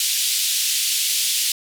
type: band-pass noise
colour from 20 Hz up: pink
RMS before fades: -21 dBFS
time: 0-1.52 s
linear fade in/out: 2 ms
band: 3000 to 14000 Hz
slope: 24 dB/octave
effects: none